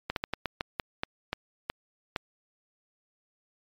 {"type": "slowing click train", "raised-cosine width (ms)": 0.3, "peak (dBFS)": -13, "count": 11, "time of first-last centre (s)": [0.1, 2.162], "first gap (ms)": 62, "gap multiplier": 1.25, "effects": ["MP3 96 kbps"]}